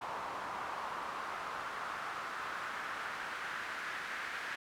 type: noise with band-pass filter sweep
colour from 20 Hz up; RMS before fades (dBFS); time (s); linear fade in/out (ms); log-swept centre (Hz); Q
pink; -41; 0.01-4.56; 10; 1000 to 1700; 2.5
effects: none